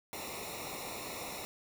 pink noise with comb filter, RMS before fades -42 dBFS, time 0.13-1.45 s, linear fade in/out 0 ms, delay 0.63 ms, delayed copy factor -0.9, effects none

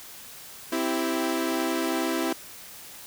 sawtooth chord, C major, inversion none, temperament equal with one note detuned, 260.4 / 329.6 / 392 Hz, C4 / E4 / G4, -8 / 0 / 0 cents, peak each -26 / -23 / -29 dBFS, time 0.72-2.33 s, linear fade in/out 5 ms, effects white hiss -44 dBFS RMS until 3.06 s

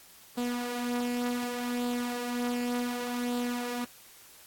sawtooth tone with flanger, 243.4 Hz, B3, 25 cents flat, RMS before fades -32 dBFS, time 0.37-3.85 s, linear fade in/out 10 ms, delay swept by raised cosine 0.24 to 4.54 ms, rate 0.67 Hz, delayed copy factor +0.5, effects white hiss -54 dBFS RMS until 4.46 s + AAC 64 kbps

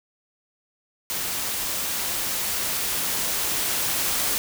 white noise with level ramp, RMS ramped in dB -28 to -24 dBFS, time 1.1-4.38 s, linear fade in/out 0 ms, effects none

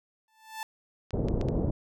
sawtooth tone with exponential growth, 880 Hz, A5, in tune, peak -28 dBFS, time 0.28-0.63 s, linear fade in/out 1 ms, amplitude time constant 76 ms
clicks, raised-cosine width 0.2 ms, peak -26 / -25 / -23 / -27 dBFS, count 4, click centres 1.107 / 1.285 / 1.413 / 1.486 s
pink low-pass noise, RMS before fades -28 dBFS, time 1.13-1.71 s, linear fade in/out 10 ms, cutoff 570 Hz, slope 24 dB/octave
effects none

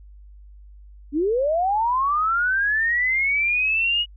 sine linear sweep, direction up, 270.5 to 2912 Hz, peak -18 dBFS, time 1.12-4.06 s, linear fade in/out 50 ms, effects added 50 Hz sine -42 dBFS peak until 4.16 s

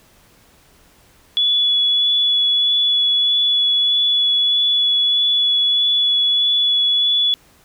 sine tone with vibrato, 3410 Hz, G#7, 45 cents sharp, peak -13 dBFS, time 1.37-7.34 s, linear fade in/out 0 ms, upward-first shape sine, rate 1.6 Hz, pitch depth 9 cents each way, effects pink hiss -52 dBFS RMS until 7.64 s

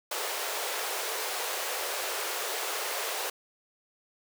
pink high-pass noise, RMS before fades -33 dBFS, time 0.11-3.3 s, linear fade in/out 5 ms, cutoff 400 Hz, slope 48 dB/octave, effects none

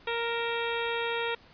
harmonic tone with a mistuned harmonic, 466.2 Hz, A#4, in tune, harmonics 1 / 2 / 3 / 4 / 5 / 6 / 7 / 8, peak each -32 / -35 / -37 / -38 / -39 / -40 / -40 / -41 dBFS, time 0.07-1.35 s, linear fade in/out 5 ms, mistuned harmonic 6, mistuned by -66 cents, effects pink hiss -56 dBFS RMS until 1.53 s + resampled to 11025 Hz

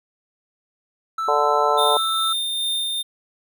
triangle tone, 1321 Hz, E6, 3 cents sharp, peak -20 dBFS, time 1.18-2.33 s, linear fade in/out 5 ms
harmonic tone, 146.83 Hz, D3, in tune, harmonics 3 / 4 / 5 / 6 / 7, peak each -23 / -23 / -23 / -23 / -23 dBFS, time 1.28-1.97 s, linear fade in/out 2 ms
square tone with tremolo, 3627 Hz, A#7, 48 cents flat, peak -21 dBFS, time 1.77-3.03 s, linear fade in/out 20 ms, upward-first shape sine, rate 2.4 Hz, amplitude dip 25%
effects none

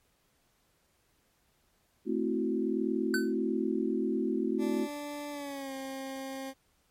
sine chord, F# half-diminished seventh, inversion first, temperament equal, 220 / 261.6 / 329.6 / 370 Hz, A3 / C4 / E4 / F#4, 0 / 0 / 0 / 0 cents, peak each -33 dBFS, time 2.05-4.88 s, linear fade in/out 50 ms
square tone with exponential decay, 1518 Hz, F#6, 44 cents sharp, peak -26 dBFS, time 3.14-3.34 s, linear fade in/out 1 ms, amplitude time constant 42 ms
20% pulse tone with pitch glide, 291.9 to 267.7 Hz, D4 to C4, -10 to +40 cents, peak -32 dBFS, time 4.58-6.54 s, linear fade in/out 50 ms, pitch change -150 cents, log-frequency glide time 5.31-5.73 s
effects pink hiss -71 dBFS RMS until 6.9 s + MP3 64 kbps

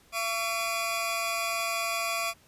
sawtooth tone cluster, 678 / 1132 / 2439 Hz, E5 / C#6 / D#7, +49 / +36 / -35 cents, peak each -29 dBFS, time 0.12-2.34 s, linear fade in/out 50 ms, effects pink hiss -60 dBFS RMS until 2.47 s + resampled to 32000 Hz

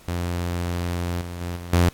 sawtooth tone with level steps, 87.31 Hz, F2, in tune, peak -20 / -27 / -23 / -29 / -11 dBFS, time 0.08-1.89 s, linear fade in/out 0 ms, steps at 1.21 / 1.41 / 1.56 / 1.73 s, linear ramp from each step 5 ms, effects pink hiss -50 dBFS RMS until 1.93 s + AAC 64 kbps

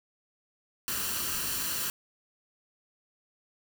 white noise with comb filter, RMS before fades -32 dBFS, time 0.88-1.9 s, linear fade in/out 0 ms, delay 0.69 ms, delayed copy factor +0.6, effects none

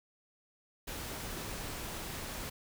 pink noise, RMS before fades -41 dBFS, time 0.87-2.5 s, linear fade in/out 10 ms, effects none

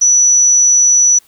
sine tone, 5920 Hz, F#8, in tune, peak -6 dBFS, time 0.01-1.19 s, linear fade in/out 10 ms, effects white hiss -50 dBFS RMS until 1.27 s

